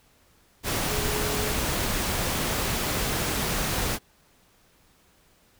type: tone in noise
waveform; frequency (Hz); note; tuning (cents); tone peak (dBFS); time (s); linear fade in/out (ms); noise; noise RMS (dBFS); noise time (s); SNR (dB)
sine; 420; G#4; +19; -32; 0.86-1.54; 50; pink; -27; 0.63-3.99; -8
effects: pink hiss -61 dBFS RMS until 5.59 s